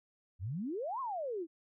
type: exponential two-way sweep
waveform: sine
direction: up then down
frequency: 80.7 to 1108.7 to 309.7 Hz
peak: -35 dBFS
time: 0.39-1.47 s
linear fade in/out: 50 ms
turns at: 1 s
effects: none